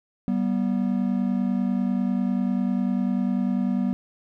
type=tone pair together; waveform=triangle; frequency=192.87 / 243 Hz; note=G3 / B3; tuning=-28 / -28 cents; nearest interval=major third; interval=400 cents; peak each=-22 dBFS; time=0.28-3.93 s; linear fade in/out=0 ms; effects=none